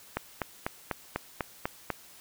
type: click train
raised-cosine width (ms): 0.5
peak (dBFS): -14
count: 8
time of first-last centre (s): 0.17-1.903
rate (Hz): 4.04
effects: white hiss -53 dBFS RMS until 2.2 s